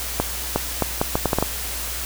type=accelerating click train; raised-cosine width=1 ms; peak=-4 dBFS; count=9; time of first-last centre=0.2-1.426 s; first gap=360 ms; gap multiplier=0.73; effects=added 60 Hz sine -33 dBFS peak until 2.05 s + white hiss -29 dBFS RMS until 2.05 s